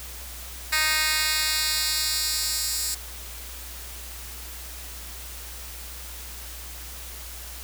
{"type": "tone with high-pass filter sweep", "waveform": "10% pulse", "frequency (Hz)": 310.4, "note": "D#4", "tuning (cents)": -4, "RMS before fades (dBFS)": -25, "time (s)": [0.72, 2.95], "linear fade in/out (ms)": 10, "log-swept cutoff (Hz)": [2200, 6600], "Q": 1.2, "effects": ["added 60 Hz sine -40 dBFS peak until 7.63 s", "white hiss -40 dBFS RMS until 7.63 s"]}